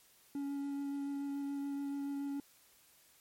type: tone with vibrato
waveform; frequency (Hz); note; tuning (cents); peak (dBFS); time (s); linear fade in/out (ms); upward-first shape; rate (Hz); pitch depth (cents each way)
triangle; 280.9; C#4; +23; -34; 0.35-2.4; 2; sine; 7; 10
effects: white hiss -65 dBFS RMS until 3.2 s + MP3 64 kbps